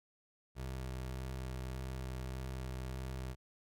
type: tone with vibrato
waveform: 25% pulse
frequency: 64.4 Hz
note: C2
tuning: 27 cents flat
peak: -36 dBFS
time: 0.55-3.36 s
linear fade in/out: 50 ms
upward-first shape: sine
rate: 1.7 Hz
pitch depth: 14 cents each way
effects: none